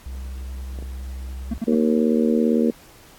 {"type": "tone", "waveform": "triangle", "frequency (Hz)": 64.9, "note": "C2", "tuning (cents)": -13, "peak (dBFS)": -27, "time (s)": [0.06, 1.58], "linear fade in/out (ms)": 0}
{"type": "clicks", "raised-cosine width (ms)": 2, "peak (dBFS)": -25, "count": 2, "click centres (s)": [0.788, 0.825]}
{"type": "tone bursts", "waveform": "triangle", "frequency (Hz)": 225.8, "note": "A3", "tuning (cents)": 45, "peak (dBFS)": -19, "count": 3, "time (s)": [1.51, 1.748], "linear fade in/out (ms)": 5, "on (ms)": 28, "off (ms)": 77}
{"type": "harmonic tone", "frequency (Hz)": 77.78, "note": "D#2", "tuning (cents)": 0, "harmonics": [3, 4, 5, 6, 7], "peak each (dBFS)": [-18, -24, -25, -23, -30], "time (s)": [1.67, 2.71], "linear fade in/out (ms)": 10}
{"effects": ["pink hiss -49 dBFS RMS until 3.18 s", "AAC 64 kbps"]}